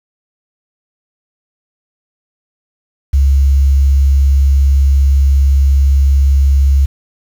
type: tone with quantisation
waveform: sine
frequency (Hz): 68.7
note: C#2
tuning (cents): -15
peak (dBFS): -6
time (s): 3.13-6.86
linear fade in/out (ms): 10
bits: 6
effects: none